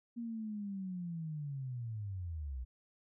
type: linear sweep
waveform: sine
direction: down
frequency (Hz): 237.9 to 59.1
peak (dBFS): -38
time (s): 0.16-2.65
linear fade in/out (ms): 20
effects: none